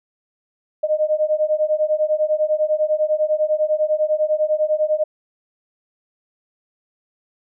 sine beating tone pair, 609 / 619 Hz, D#5 / D#5, -37 / -9 cents, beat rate 10 Hz, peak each -19 dBFS, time 0.83-5.04 s, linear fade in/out 10 ms, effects none

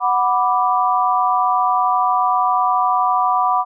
sine chord, B minor, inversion second, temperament equal, 740 / 987.8 / 1174.7 Hz, F#5 / B5 / D6, 0 / 0 / 0 cents, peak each -18 dBFS, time 0-3.65 s, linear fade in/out 50 ms, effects none

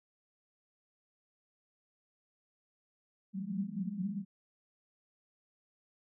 pink band-pass noise, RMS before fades -37 dBFS, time 3.33-4.25 s, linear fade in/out 50 ms, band 180 to 210 Hz, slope 96 dB/octave, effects none

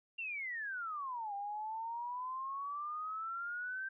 sine exponential two-way sweep, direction down then up, 2794 to 795 to 1574 Hz, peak -38 dBFS, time 0.18-3.89 s, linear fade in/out 10 ms, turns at 1.34 s, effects none

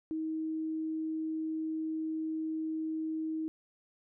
sine tone, 316.9 Hz, D#4, 32 cents sharp, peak -32 dBFS, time 0.11-3.48 s, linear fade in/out 0 ms, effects none

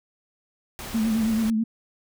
pink noise, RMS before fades -36 dBFS, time 0.79-1.5 s, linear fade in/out 0 ms
sine tone with vibrato, 222.1 Hz, A3, 16 cents sharp, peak -20 dBFS, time 0.94-1.64 s, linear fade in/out 10 ms, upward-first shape triangle, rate 9.2 Hz, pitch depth 62 cents each way
effects none

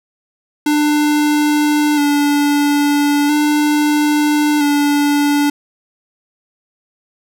square tone with vibrato, 293.7 Hz, D4, in tune, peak -12 dBFS, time 0.66-5.5 s, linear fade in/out 5 ms, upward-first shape square, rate 0.38 Hz, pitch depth 24 cents each way, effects none

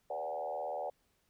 sine tone with frequency modulation, 659.3 Hz, E5, in tune, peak -35 dBFS, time 0.1-0.9 s, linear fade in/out 5 ms, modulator 77.6 Hz, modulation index 2.1, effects pink hiss -75 dBFS RMS until 1.29 s

